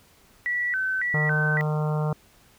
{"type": "tone with vibrato", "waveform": "sine", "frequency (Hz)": 1726, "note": "A6", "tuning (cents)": -34, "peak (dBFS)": -23, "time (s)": [0.46, 1.61], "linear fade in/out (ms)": 0, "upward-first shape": "square", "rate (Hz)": 1.8, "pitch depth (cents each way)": 210}
{"type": "harmonic tone", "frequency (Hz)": 152.3, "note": "D#3", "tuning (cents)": -37, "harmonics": [1, 3, 4, 5, 6, 7, 8, 9], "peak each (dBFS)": [-23, -33, -35, -37, -39, -40, -41, -42], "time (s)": [1.14, 2.13], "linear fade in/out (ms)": 2}
{"effects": ["pink hiss -57 dBFS RMS until 2.58 s"]}